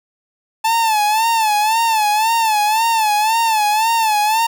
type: tone with vibrato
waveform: 45% pulse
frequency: 876 Hz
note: A5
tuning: 8 cents flat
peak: -13 dBFS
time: 0.64-4.47 s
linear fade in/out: 10 ms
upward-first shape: sine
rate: 1.9 Hz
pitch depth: 90 cents each way
effects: none